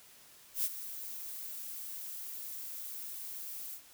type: noise with ADSR envelope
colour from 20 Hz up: violet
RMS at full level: -30 dBFS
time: 0.54-3.82 s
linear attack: 100 ms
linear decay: 45 ms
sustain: -13 dB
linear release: 91 ms
effects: white hiss -58 dBFS RMS until 3.93 s